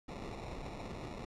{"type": "noise with sample-and-hold", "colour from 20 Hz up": "pink", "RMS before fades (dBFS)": -44, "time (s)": [0.08, 1.25], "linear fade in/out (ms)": 5, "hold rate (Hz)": 1575, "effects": ["low-pass 6000 Hz 12 dB/octave"]}